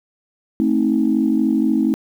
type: chord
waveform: sine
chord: A diminished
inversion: none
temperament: just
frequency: 220 / 264 / 316.8 Hz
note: A3 / C4 / Eb4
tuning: 0 / +16 / +31 cents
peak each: -18 dBFS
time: 0.6-1.94 s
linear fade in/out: 0 ms
effects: tanh soft clip ceiling -5 dBFS + 8-bit